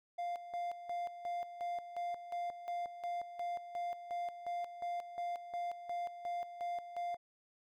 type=tone with tremolo; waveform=triangle; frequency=698.5 Hz; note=F5; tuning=in tune; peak=-34 dBFS; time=0.18-7.17 s; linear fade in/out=10 ms; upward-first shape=square; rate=2.8 Hz; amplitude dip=70%; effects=none

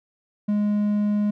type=tone; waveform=triangle; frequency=207.7 Hz; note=G#3; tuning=in tune; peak=-17 dBFS; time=0.48-1.31 s; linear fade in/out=10 ms; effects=none

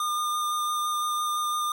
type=tone with vibrato; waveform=square; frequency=1210 Hz; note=D#6; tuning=49 cents flat; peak=-26 dBFS; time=0-1.72 s; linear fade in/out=2 ms; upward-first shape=sine; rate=5.9 Hz; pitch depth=11 cents each way; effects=none

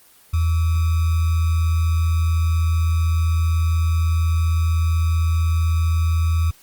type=tone with sample-and-hold; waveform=sine; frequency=82.1 Hz; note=E2; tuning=6 cents flat; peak=-15 dBFS; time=0.33-6.51 s; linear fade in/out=10 ms; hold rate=1225 Hz; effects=white hiss -51 dBFS RMS until 6.62 s + Opus 24 kbps

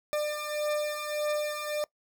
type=beating tone pair; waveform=40% pulse; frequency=597 / 598.7 Hz; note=D5 / D5; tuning=+28 / +33 cents; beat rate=1.7 Hz; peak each=-33 / -30 dBFS; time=0.13-1.84 s; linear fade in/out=0 ms; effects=noise-tail reverb RT60 0.1 s tail -22 dB re dry

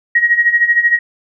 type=tone with tremolo; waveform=sine; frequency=1893 Hz; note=A#6; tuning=26 cents sharp; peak=-6 dBFS; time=0.15-0.99 s; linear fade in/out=5 ms; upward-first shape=sine; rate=13 Hz; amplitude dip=75%; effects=none

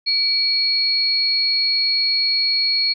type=tone pair together; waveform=sine; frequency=2295 / 4332 Hz; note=D7 / C#8; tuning=-40 / -41 cents; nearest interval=major seventh; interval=1099 cents; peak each=-26 / -16 dBFS; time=0.06-2.94 s; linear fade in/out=20 ms; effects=none

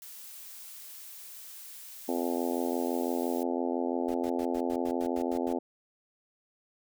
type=noise; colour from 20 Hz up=blue; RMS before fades=-46 dBFS; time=0.02-3.43 s; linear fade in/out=0 ms
type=harmonic tone; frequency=85.9 Hz; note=F2; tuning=28 cents flat; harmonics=3 / 4 / 5 / 6 / 7 / 8 / 9 / 10; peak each=-32 / -34 / -36 / -38 / -39 / -40 / -41 / -42 dBFS; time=2.08-5.59 s; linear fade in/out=10 ms
type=noise bursts; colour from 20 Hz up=pink; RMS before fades=-48 dBFS; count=10; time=4.08-5.531 s; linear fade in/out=5 ms; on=65 ms; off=89 ms
effects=none

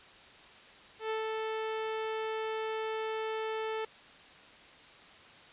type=tone with ADSR envelope; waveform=sawtooth; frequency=440 Hz; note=A4; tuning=in tune; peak=-27 dBFS; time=0.99-3.85 s; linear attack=110 ms; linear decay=130 ms; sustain=-2 dB; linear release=4 ms; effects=white hiss -54 dBFS RMS until 5.52 s + resampled to 8000 Hz

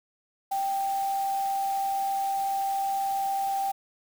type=tone in noise; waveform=sine; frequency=785 Hz; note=G5; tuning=2 cents sharp; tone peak=-25 dBFS; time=0.51-3.72 s; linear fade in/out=10 ms; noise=white; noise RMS=-43 dBFS; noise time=0.51-3.72 s; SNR=+15 dB; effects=none

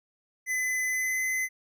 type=tone with pitch glide; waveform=square; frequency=2019 to 2038 Hz; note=B6 to C7; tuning=+38 to -46 cents; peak=-27 dBFS; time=0.46-1.49 s; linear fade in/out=50 ms; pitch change=+16 cents; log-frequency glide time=0.87-1.23 s; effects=none

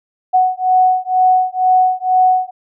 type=beating tone pair; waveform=sine; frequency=740 / 742.1 Hz; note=F#5 / F#5; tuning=0 / +5 cents; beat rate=2.1 Hz; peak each=-13 dBFS; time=0.33-2.51 s; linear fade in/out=20 ms; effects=none

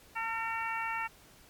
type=harmonic tone with a mistuned harmonic; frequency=454.7 Hz; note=A#4; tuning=43 cents flat; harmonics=2 / 3 / 4 / 5 / 6; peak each=-36 / -38 / -39 / -40 / -41 dBFS; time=0.15-1.08 s; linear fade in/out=20 ms; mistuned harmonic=2; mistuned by=-15 cents; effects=pink hiss -58 dBFS RMS until 1.49 s + MP3 96 kbps

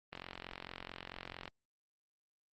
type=click train; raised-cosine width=0.3 ms; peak=-27 dBFS; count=61; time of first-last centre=0.13-1.478 s; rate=44.5 Hz; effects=Opus 24 kbps

